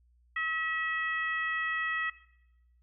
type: harmonic tone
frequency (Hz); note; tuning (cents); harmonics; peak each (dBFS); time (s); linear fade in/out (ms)
644; E5; -41; 2 / 3 / 4 / 5; -36 / -31 / -41 / -47; 0.36-2.1; 5
effects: noise-tail reverb RT60 0.9 s tail -17 dB re dry + added 60 Hz sine -62 dBFS peak until 2.82 s